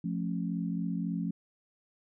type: chord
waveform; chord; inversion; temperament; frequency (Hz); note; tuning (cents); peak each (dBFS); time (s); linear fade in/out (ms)
sine; F augmented; none; just; 174.61 / 218.3 / 272.8; F3 / A3 / C#4; 0 / -13 / -28; -32 / -36 / -37; 0.04-1.31; 5
effects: none

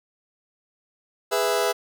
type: chord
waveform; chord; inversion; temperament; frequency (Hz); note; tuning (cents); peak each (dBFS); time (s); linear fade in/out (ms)
sawtooth; E major; first; just; 412 / 494.4 / 659.3; G#4 / B4 / E5; -14 / +2 / 0; -21; 1.31-1.73; 20
effects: none

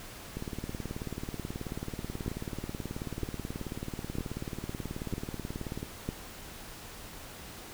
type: two click trains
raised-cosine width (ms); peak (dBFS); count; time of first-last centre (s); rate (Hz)
3; -23 / -19; 102 / 5; 0.37-5.829 / 2.28-6.09; 18.5 / 1.05
effects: pink hiss -46 dBFS RMS until 7.73 s

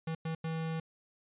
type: tone bursts at uneven times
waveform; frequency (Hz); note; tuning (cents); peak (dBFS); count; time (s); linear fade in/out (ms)
square; 161.7; E3; -33; -34; 3; 0.07-0.15 / 0.25-0.35 / 0.44-0.8; 5
effects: resampled to 8000 Hz

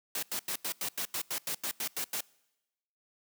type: noise bursts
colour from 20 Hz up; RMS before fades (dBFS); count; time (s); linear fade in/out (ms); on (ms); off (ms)
white; -34; 13; 0.15-2.207; 2; 77; 88
effects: noise-tail reverb RT60 1.0 s tail -25 dB re dry + high-pass 150 Hz 12 dB/octave

